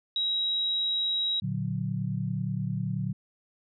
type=tone; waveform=sine; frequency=3841 Hz; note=B7; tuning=49 cents flat; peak=-25 dBFS; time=0.16-1.4 s; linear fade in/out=2 ms
type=chord; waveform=sine; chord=Bb augmented; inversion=none; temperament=equal; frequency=116.54 / 146.83 / 185 Hz; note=Bb2 / D3 / F#3; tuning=0 / 0 / 0 cents; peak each=-32 dBFS; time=1.42-3.13 s; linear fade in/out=10 ms
effects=none